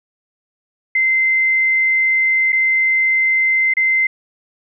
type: tone with dropouts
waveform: sine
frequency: 2074 Hz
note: C7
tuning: 16 cents flat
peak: -12 dBFS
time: 0.95-4.07 s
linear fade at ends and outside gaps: 5 ms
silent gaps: 2.522-2.527 / 3.738-3.768 s
effects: none